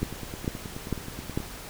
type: two click trains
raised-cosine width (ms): 3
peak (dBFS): -13 / -23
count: 4 / 14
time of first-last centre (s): 0.03-1.375 / 0.02-1.403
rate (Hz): 2.23 / 9.4
effects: pink hiss -41 dBFS RMS until 1.69 s